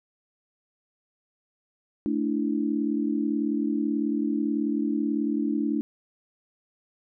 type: chord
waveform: sine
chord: A suspended fourth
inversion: none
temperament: equal with one note detuned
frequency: 220 / 291.3 / 329.6 Hz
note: A3 / D4 / E4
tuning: 0 / -14 / 0 cents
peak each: -28 / -26 / -30 dBFS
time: 2.06-5.81 s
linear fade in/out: 0 ms
effects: none